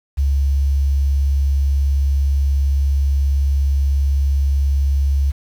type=tone; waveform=sine; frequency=69.3 Hz; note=C#2; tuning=in tune; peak=-13 dBFS; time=0.17-5.32 s; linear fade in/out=20 ms; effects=7-bit